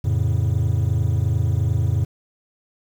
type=chord; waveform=triangle; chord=F augmented; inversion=none; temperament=equal; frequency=87.31 / 110 / 138.59 Hz; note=F2 / A2 / C#3; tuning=0 / 0 / 0 cents; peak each=-19 / -18 / -22 dBFS; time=0.04-2.05 s; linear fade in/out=10 ms; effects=tanh soft clip ceiling -6 dBFS + 8-bit